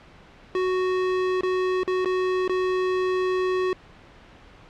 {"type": "tone with dropouts", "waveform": "square", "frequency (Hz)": 370, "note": "F#4", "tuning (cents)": 0, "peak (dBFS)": -22, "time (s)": [0.55, 3.73], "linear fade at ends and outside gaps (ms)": 1, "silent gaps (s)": [[1.409, 1.433], [1.833, 1.877], [2.047, 2.057], [2.478, 2.495]], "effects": ["pink hiss -49 dBFS RMS until 4.69 s", "low-pass 3000 Hz 12 dB/octave"]}